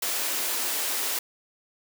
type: high-pass noise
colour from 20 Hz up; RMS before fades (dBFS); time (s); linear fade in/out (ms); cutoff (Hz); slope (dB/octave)
white; -28; 0.02-1.19; 5; 270; 24
effects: none